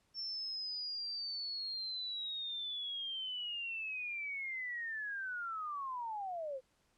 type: linear sweep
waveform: sine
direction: down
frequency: 5430 to 502 Hz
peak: -38 dBFS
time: 0.14-6.61 s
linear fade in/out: 50 ms
effects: pink hiss -75 dBFS RMS until 6.97 s + low-pass 10000 Hz 12 dB/octave